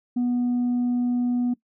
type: tone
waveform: sine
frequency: 244.7 Hz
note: B3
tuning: 16 cents flat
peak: -18 dBFS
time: 0.16-1.54 s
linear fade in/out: 10 ms
effects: noise-tail reverb RT60 0.1 s tail -20 dB re dry + tanh soft clip ceiling -19 dBFS